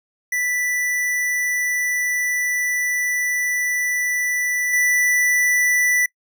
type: tone with level steps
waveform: square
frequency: 1975.5 Hz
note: B6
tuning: in tune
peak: -20 / -16 dBFS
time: 0.32-6.06 s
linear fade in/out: 5 ms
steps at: 4.73 s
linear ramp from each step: 5 ms
effects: noise-tail reverb RT60 0.1 s tail -25 dB re dry